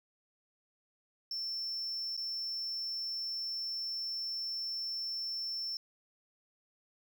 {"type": "tone with dropouts", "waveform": "triangle", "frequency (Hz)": 5380, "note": "E8", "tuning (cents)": 34, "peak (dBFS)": -34, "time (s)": [1.31, 5.77], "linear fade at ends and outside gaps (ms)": 2, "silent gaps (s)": [2.167, 2.175], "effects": []}